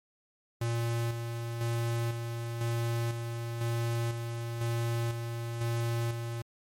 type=tone with tremolo; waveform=square; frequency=116.9 Hz; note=A#2; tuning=5 cents sharp; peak=-29 dBFS; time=0.61-6.42 s; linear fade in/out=5 ms; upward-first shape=square; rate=1 Hz; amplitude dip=45%; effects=MP3 64 kbps